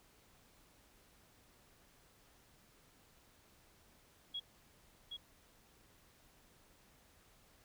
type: tone with echo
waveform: sine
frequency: 3322 Hz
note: G#7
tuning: in tune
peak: -39 dBFS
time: 4.34-4.4 s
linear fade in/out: 10 ms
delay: 770 ms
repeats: 1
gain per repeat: -4 dB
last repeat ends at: 5.17 s
effects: pink hiss -67 dBFS RMS until 7.64 s